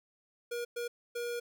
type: tone bursts at uneven times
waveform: square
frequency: 477.4 Hz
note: A#4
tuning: 41 cents sharp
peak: -35 dBFS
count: 3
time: 0.51-0.65 / 0.76-0.88 / 1.15-1.4 s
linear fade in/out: 10 ms
effects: none